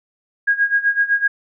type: tone with tremolo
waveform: sine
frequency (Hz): 1637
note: G#6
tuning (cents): -25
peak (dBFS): -11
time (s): 0.47-1.28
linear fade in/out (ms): 10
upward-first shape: sine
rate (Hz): 7.9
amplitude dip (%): 85
effects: none